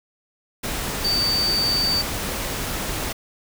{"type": "tone in noise", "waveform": "sine", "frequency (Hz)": 4602, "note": "D8", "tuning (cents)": -36, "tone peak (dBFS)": -19, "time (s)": [1.04, 2.02], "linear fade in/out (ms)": 10, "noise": "pink", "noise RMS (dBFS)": -27, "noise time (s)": [0.63, 3.13], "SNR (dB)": 5, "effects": []}